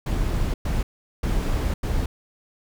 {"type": "noise bursts at uneven times", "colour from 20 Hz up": "brown", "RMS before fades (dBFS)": -23, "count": 4, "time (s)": [[0.06, 0.54], [0.65, 0.83], [1.23, 1.74], [1.83, 2.06]], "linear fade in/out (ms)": 5, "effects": []}